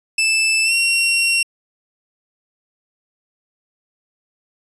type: tone with pitch glide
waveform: sawtooth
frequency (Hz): 2637 to 2738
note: E7 to F7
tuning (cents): 0 to -35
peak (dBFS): -11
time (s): 0.18-1.43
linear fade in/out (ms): 5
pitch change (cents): +65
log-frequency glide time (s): 0.64-0.73
effects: resampled to 24000 Hz